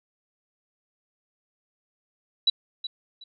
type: tone with echo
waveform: sine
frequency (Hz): 3931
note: B7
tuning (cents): -9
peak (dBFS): -16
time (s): 2.47-2.5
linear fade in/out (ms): 5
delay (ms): 370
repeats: 2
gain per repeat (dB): -13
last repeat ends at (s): 3.24
effects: none